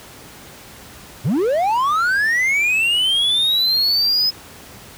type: linear sweep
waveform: triangle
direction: up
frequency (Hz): 98 to 5110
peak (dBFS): -13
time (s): 1.24-4.31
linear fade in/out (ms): 20
effects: pink hiss -40 dBFS RMS until 4.97 s + high-pass 60 Hz 12 dB/octave